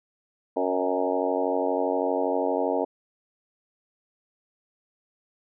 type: harmonic tone with a mistuned harmonic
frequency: 92.5 Hz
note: F#2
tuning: in tune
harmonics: 3 / 4 / 5 / 6 / 7 / 8 / 9 / 10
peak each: -30 / -32 / -28 / -31 / -29 / -35 / -32 / -36 dBFS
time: 0.56-2.85 s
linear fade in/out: 10 ms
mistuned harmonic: 7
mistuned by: -24 cents
effects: none